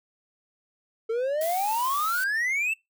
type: exponential sweep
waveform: triangle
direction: up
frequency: 440 to 2707 Hz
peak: -22 dBFS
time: 1.09-2.74 s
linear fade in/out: 10 ms
type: noise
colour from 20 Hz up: blue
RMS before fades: -35 dBFS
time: 1.41-2.24 s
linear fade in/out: 2 ms
effects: noise-tail reverb RT60 0.2 s tail -25 dB re dry